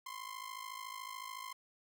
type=ring-modulated tone; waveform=sawtooth; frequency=1046.5 Hz; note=C6; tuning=in tune; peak=-37 dBFS; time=0.06-1.53 s; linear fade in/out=2 ms; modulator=26.9 Hz; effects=none